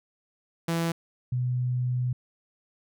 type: tone pair in turn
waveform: sawtooth / sine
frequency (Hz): 166.7 / 124.88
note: E3 / B2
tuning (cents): +20 / +20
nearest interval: perfect fourth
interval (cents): 500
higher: first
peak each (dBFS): -21 / -24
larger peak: first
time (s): 0.68-0.92 / 1.32-2.13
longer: second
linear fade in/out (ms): 5
effects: none